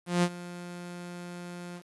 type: tone with ADSR envelope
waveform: sawtooth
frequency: 175.8 Hz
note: F3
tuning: 12 cents sharp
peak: -17 dBFS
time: 0.06-1.83 s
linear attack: 170 ms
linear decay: 57 ms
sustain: -18 dB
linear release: 73 ms
effects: resampled to 24000 Hz + 9-bit